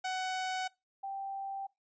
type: tone pair in turn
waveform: sawtooth / sine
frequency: 747 / 783.4 Hz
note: F#5 / G5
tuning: +16 / -1 cents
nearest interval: minor second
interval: 83 cents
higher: second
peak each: -29 / -36 dBFS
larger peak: first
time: 0.04-0.68 / 1.03-1.67 s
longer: neither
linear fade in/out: 10 ms
effects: noise-tail reverb RT60 0.2 s tail -21 dB re dry + resampled to 16000 Hz